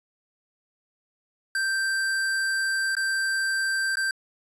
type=tone with dropouts; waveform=square; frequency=1568 Hz; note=G6; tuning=in tune; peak=-24 dBFS; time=1.55-4.11 s; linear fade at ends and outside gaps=2 ms; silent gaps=2.952-2.967 / 3.956-3.97 s; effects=resampled to 24000 Hz